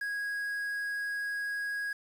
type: tone with quantisation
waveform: triangle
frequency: 1652 Hz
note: G#6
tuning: 10 cents flat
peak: -30 dBFS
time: 0.01-1.93 s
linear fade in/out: 5 ms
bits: 9
effects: none